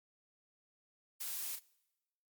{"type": "noise with echo", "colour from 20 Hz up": "blue", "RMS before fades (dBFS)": -41, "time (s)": [1.2, 1.56], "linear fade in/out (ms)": 10, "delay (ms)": 36, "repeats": 1, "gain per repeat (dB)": -7, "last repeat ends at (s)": 1.596, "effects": ["noise-tail reverb RT60 1.0 s tail -23 dB re dry", "MP3 96 kbps"]}